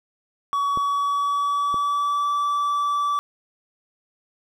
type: tone with pitch glide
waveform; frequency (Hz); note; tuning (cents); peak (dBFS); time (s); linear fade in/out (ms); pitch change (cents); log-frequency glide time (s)
triangle; 1130 to 1157.7; C#6 to D6; +33 to -25; -18; 0.53-3.19; 0; +42; 0.73-2.33
type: clicks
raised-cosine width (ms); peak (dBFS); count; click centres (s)
2; -19 / -20; 2; 0.774 / 1.743
effects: none